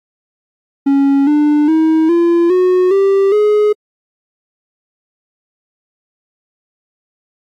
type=tone with pitch steps; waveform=triangle; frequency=277.2 / 297.1 / 318.4 / 341.3 / 365.8 / 392 / 420.2 Hz; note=C#4 / D4 / D#4 / F4 / F#4 / G4 / G#4; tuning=0 / +20 / +40 / -40 / -20 / 0 / +20 cents; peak=-6 dBFS; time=0.86-3.73 s; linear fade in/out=10 ms; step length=410 ms; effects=AAC 64 kbps